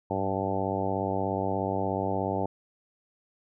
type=harmonic tone with a mistuned harmonic; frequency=96.8 Hz; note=G2; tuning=21 cents flat; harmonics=1 / 2 / 3 / 4 / 5 / 6 / 7 / 8 / 9; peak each=-35 / -35 / -35 / -35 / -35 / -35 / -35 / -35 / -35 dBFS; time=0.1-2.46 s; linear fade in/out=5 ms; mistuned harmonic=1; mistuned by=+66 cents; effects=none